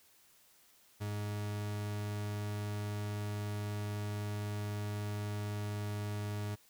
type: tone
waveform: 40% pulse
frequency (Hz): 103.83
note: G#2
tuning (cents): 0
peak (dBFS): -35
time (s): 1-6.56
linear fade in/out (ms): 20
effects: white hiss -65 dBFS RMS until 6.69 s